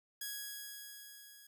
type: tone with level ramp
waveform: 5% pulse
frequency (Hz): 1661.2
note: G#6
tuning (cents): 0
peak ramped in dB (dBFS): -28 to -45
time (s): 0.21-1.47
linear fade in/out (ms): 5
effects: none